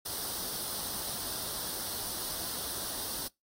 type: noise with comb filter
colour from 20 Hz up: white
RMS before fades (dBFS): -37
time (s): 0.05-3.28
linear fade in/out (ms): 10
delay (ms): 0.21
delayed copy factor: +0.7
effects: noise-tail reverb RT60 0.2 s tail -25 dB re dry + AAC 48 kbps